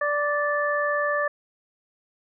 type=harmonic tone; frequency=585 Hz; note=D5; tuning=7 cents flat; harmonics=1 / 2 / 3; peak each=-25 / -27 / -26 dBFS; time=0.01-1.28 s; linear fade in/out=5 ms; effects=none

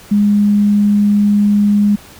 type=tone; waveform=sine; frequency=205.7 Hz; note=G#3; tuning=16 cents flat; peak=-8 dBFS; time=0.11-1.96 s; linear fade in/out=10 ms; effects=pink hiss -39 dBFS RMS until 2.19 s

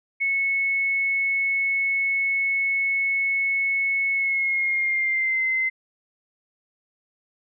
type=tone with pitch glide; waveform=sine; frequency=2200 to 2065 Hz; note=C#7 to C7; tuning=-14 to -23 cents; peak=-20 dBFS; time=0.2-5.7 s; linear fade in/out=20 ms; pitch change=-109 cents; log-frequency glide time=4.13-5.44 s; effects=none

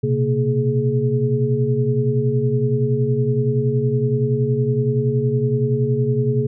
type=tone cluster; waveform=sine; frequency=121.4 / 132.1 / 231.9 / 421.3 Hz; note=B2 / C3 / A#3 / G#4; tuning=-29 / +17 / -9 / +25 cents; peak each=-22 / -19 / -25 / -21 dBFS; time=0.03-6.47 s; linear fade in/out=10 ms; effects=none

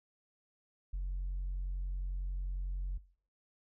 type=tone; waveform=sine; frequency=45.54 Hz; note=F#1; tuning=27 cents flat; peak=-32 dBFS; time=0.93-2.98 s; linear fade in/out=10 ms; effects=noise-tail reverb RT60 0.5 s tail -20 dB re dry + tanh soft clip ceiling -32 dBFS

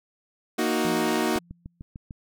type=chord; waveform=sawtooth; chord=D# minor; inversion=second; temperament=equal; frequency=233.1 / 311.1 / 370 Hz; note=A#3 / D#4 / F#4; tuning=0 / 0 / 0 cents; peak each=-23 dBFS; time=0.58-1.39 s; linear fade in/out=10 ms
type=tone with exponential decay; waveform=sine; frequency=171.8 Hz; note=F3; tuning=28 cents flat; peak=-29 dBFS; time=0.85-1.82 s; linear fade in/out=0 ms; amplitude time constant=210 ms
type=click train; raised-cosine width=5 ms; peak=-26 dBFS; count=6; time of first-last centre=1.36-2.109 s; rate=6.68 Hz
effects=none

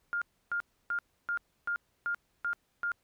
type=tone bursts; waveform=sine; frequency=1408 Hz; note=F6; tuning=14 cents sharp; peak=-29 dBFS; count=8; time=0.13-2.918 s; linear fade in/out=0 ms; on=86 ms; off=300 ms; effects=pink hiss -74 dBFS RMS until 3.03 s

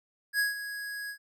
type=tone with ADSR envelope; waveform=square; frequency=1661.2 Hz; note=G#6; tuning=in tune; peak=-24 dBFS; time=0.33-1.18 s; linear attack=62 ms; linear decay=150 ms; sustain=-12 dB; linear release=86 ms; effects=none

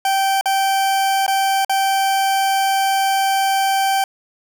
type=tone with dropouts; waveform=40% pulse; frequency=778 Hz; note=G5; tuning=13 cents flat; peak=-14 dBFS; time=0.05-4.04 s; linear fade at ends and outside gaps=2 ms; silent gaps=0.411-0.457 / 1.265-1.279 / 1.648-1.695 s; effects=none

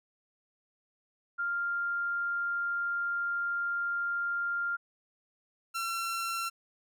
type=tone pair in turn; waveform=sine / sawtooth; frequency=1396.9 / 1356.3 Hz; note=F6 / E6; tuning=0 / +49 cents; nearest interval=minor second; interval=51 cents; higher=first; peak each=-29 / -28 dBFS; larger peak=second; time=1.38-4.77 / 5.74-6.5 s; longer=first; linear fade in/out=20 ms; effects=none

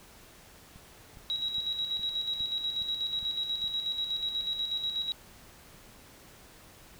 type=click train; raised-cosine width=5 ms; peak=-38 dBFS; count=8; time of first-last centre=0.76-3.641 s; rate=2.43 Hz
type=tone with tremolo; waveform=sine; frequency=3863 Hz; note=B7; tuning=39 cents flat; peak=-28 dBFS; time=1.3-5.12 s; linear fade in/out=0 ms; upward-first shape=square; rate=8.2 Hz; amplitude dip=50%
effects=pink hiss -54 dBFS RMS until 6.99 s

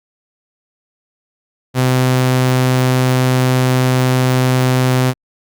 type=tone; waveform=sawtooth; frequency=128.1 Hz; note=C3; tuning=36 cents flat; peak=-7 dBFS; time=1.74-5.14 s; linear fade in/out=50 ms; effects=Opus 48 kbps

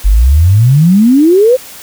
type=exponential sweep; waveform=sine; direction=up; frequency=45 to 530 Hz; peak=-3 dBFS; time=0.04-1.57 s; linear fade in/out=20 ms; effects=white hiss -31 dBFS RMS until 1.82 s

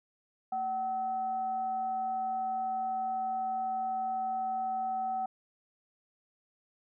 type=tone with frequency modulation; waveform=sine; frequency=758 Hz; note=F#5; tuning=42 cents sharp; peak=-30 dBFS; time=0.52-5.26 s; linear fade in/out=5 ms; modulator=532 Hz; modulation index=0.25; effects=none

